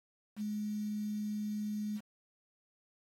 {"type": "tone with quantisation", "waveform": "sine", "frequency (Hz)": 210.3, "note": "G#3", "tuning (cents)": 22, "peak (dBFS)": -34, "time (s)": [0.36, 2.01], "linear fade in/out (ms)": 50, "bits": 9, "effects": ["AAC 48 kbps"]}